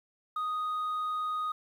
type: tone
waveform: sine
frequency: 1244.5 Hz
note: D#6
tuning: in tune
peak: -27 dBFS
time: 0.36-1.52 s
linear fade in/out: 5 ms
effects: tanh soft clip ceiling -29 dBFS + 10-bit